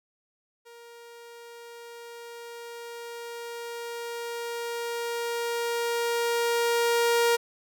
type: tone with level ramp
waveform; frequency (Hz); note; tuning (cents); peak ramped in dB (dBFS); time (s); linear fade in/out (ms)
sawtooth; 470; A#4; +14; -43 to -16; 0.65-7.37; 20
effects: none